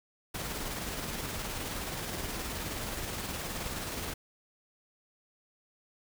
pink noise with tremolo, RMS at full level -36 dBFS, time 0.34-4.14 s, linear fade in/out 10 ms, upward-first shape square, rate 19 Hz, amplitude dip 25%, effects none

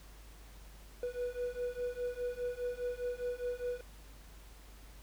triangle beating tone pair, 487.8 / 492.7 Hz, B4 / B4, -21 / -4 cents, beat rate 4.9 Hz, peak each -37 / -36 dBFS, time 1.03-3.81 s, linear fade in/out 2 ms, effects added 50 Hz sine -52 dBFS peak until 5.02 s + pink hiss -59 dBFS RMS until 5.02 s

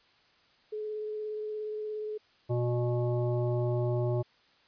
sine tone with vibrato, 427 Hz, G#4, 48 cents sharp, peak -33 dBFS, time 0.72-2.18 s, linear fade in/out 10 ms, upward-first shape sine, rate 17 Hz, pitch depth 12 cents each way
harmonic tone, 121.4 Hz, B2, 29 cents flat, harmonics 1 / 3 / 5 / 7 / 9, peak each -28 / -32 / -35 / -44 / -49 dBFS, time 2.49-4.23 s, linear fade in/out 20 ms
effects white hiss -64 dBFS RMS until 4.67 s + resampled to 11025 Hz

